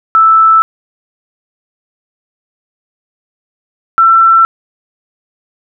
sine tone pair in turn, 1318.5 / 1341.5 Hz, E6 / E6, 0 / +30 cents, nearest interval unison, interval 30 cents, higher second, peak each -3 dBFS, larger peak neither, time 0.15-0.62 / 3.98-4.45 s, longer neither, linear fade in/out 0 ms, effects none

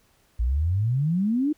sine exponential sweep, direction up, 55 to 313.7 Hz, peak -20 dBFS, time 0.39-1.53 s, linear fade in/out 10 ms, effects pink hiss -63 dBFS RMS until 1.57 s

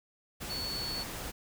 sine tone in noise, 4432 Hz, C#8, 1 cent flat, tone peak -35 dBFS, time 0.49-1.04 s, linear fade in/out 20 ms, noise pink, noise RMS -40 dBFS, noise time 0.4-1.32 s, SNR +2 dB, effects none

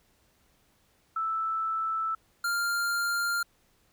sine / square tone pair in turn, 1318.5 / 1396.9 Hz, E6 / F6, 0 / 0 cents, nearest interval minor second, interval 100 cents, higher second, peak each -27 dBFS, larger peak neither, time 1.16-2.15 / 2.44-3.43 s, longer neither, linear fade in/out 5 ms, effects pink hiss -67 dBFS RMS until 3.92 s

